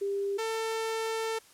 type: tone pair in turn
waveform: sine / sawtooth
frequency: 398.3 / 447.1 Hz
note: G4 / A4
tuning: +28 / +28 cents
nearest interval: major second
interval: 200 cents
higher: second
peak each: -28 / -26 dBFS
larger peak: second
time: 0.01-0.38 / 0.38-1.39 s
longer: second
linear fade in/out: 10 ms
effects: white hiss -57 dBFS RMS until 1.53 s + low-pass 11000 Hz 12 dB/octave

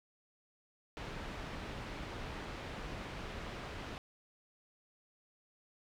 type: low-pass noise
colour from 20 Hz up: pink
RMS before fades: -44 dBFS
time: 0.97-3.98 s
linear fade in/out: 0 ms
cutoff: 3200 Hz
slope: 12 dB/octave
effects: none

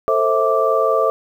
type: tone cluster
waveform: sine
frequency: 445.2 / 530 / 652 / 1171 Hz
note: A4 / C5 / E5 / D6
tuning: +20 / +22 / -19 / -5 cents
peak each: -19 dBFS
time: 0.08-1.1 s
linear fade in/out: 0 ms
effects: 8-bit

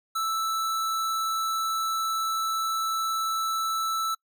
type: tone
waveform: square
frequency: 1318.5 Hz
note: E6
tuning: in tune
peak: -26 dBFS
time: 0.15-4.15 s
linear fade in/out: 10 ms
effects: noise-tail reverb RT60 0.1 s tail -26 dB re dry

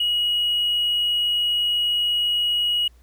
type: tone with hard clipping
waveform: triangle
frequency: 2903 Hz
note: F#7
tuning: 34 cents flat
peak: -19 dBFS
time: 0-2.88 s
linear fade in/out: 5 ms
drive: 4 dB
effects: added 60 Hz sine -49 dBFS peak until 3.02 s + pink hiss -62 dBFS RMS until 3.02 s

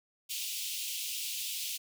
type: high-pass noise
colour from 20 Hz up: pink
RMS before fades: -37 dBFS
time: 0.29-1.78 s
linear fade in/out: 20 ms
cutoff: 2600 Hz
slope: 48 dB/octave
effects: none

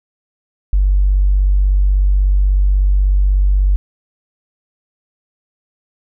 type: tone with tanh clipping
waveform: triangle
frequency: 48.18 Hz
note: G1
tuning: 29 cents flat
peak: -9 dBFS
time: 0.73-3.76 s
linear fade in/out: 0 ms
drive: 4 dB
effects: none

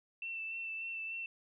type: tone with vibrato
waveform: sine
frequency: 2675 Hz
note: E7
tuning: 25 cents sharp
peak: -38 dBFS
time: 0.22-1.26 s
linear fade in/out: 2 ms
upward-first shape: sine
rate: 3.4 Hz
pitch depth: 20 cents each way
effects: none

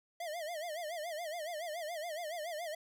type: tone with vibrato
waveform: square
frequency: 650 Hz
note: E5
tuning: 24 cents flat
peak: -39 dBFS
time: 0.2-2.75 s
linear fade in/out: 5 ms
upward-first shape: sine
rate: 7.1 Hz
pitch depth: 150 cents each way
effects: none

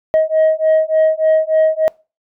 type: beating tone pair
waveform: sine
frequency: 630 / 633.4 Hz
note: D#5 / D#5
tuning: +21 / +31 cents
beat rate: 3.4 Hz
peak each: -12 dBFS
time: 0.14-1.88 s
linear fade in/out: 0 ms
effects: noise-tail reverb RT60 0.3 s tail -25 dB re dry + tanh soft clip ceiling -7 dBFS

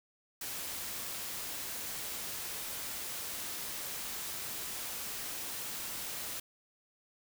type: noise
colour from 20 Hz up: white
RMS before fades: -40 dBFS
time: 0.41-6.4 s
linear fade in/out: 5 ms
effects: none

